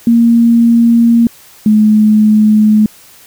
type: tone pair in turn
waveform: sine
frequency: 233.1 / 213.8 Hz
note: A#3 / A3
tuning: 0 / -49 cents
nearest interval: minor second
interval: 149 cents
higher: first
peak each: -4 dBFS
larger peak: neither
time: 0.07-1.27 / 1.66-2.86 s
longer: neither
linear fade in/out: 2 ms
effects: white hiss -40 dBFS RMS until 3.26 s